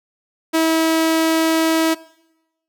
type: tone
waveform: sawtooth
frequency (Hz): 323.2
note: E4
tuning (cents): -34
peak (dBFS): -10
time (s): 0.53-1.95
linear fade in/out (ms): 20
effects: noise-tail reverb RT60 0.9 s tail -21 dB re dry